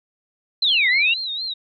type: exponential two-way sweep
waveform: sine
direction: down then up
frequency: 4186 to 1917 to 2853 Hz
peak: -15 dBFS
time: 0.62-1.14 s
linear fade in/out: 5 ms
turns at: 0.89 s
type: tone with vibrato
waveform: sine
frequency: 3937 Hz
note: B7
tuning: 6 cents flat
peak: -24 dBFS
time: 0.67-1.54 s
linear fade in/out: 10 ms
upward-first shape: sine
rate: 4.2 Hz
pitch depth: 120 cents each way
effects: none